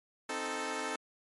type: chord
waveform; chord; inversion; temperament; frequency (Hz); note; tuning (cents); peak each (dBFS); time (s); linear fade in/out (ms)
10% pulse; A diminished; first; equal; 261.6 / 311.1 / 440; C4 / Eb4 / A4; 0 / 0 / 0; -32 / -32 / -29; 0.29-0.96; 5
effects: MP3 48 kbps